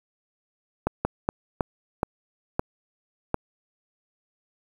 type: slowing click train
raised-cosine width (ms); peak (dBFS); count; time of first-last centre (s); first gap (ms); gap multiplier
1; -8; 7; 0.87-3.344; 180; 1.33
effects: 7-bit